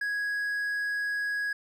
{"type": "tone", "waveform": "triangle", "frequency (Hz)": 1661.2, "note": "G#6", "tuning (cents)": 0, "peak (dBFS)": -26, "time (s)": [0.01, 1.53], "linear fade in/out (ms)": 5, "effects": []}